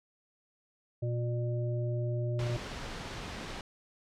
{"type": "harmonic tone", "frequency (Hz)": 120, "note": "B2", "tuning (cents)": -49, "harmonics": [1, 3, 5], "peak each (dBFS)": [-30, -40, -40], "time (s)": [1.02, 2.57], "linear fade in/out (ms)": 10}
{"type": "noise", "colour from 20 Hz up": "pink", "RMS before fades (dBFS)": -40, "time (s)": [2.39, 3.61], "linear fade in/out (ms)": 2}
{"effects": ["low-pass 5000 Hz 12 dB/octave"]}